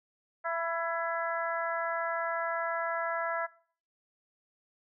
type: harmonic tone with a mistuned harmonic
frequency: 334.3 Hz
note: E4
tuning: 24 cents sharp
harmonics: 2 / 3 / 4 / 5 / 6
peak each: -34 / -37 / -35 / -37 / -43 dBFS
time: 0.44-3.47 s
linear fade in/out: 20 ms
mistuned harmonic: 3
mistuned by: -22 cents
effects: noise-tail reverb RT60 0.5 s tail -21 dB re dry